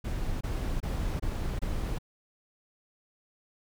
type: noise bursts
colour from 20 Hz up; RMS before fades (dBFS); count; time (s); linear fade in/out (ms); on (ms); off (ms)
brown; -31; 5; 0.04-1.986; 10; 370; 24
effects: none